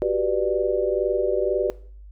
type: chord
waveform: sine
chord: G major seventh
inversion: third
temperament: equal with one note detuned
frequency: 370 / 392 / 493.9 / 592.8 Hz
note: F#4 / G4 / B4 / D5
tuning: 0 / 0 / 0 / +16 cents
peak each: -25 dBFS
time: 0.02-1.7 s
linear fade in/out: 0 ms
effects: noise-tail reverb RT60 0.5 s tail -20 dB re dry + added 50 Hz sine -40 dBFS peak until 2.11 s